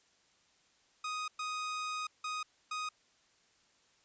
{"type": "tone bursts at uneven times", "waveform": "sawtooth", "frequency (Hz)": 1248, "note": "D#6", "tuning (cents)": 5, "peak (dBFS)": -32, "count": 4, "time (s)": [[1.04, 1.28], [1.39, 2.07], [2.24, 2.43], [2.71, 2.89]], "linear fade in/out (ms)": 5, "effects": ["white hiss -69 dBFS RMS until 4.04 s", "resampled to 16000 Hz"]}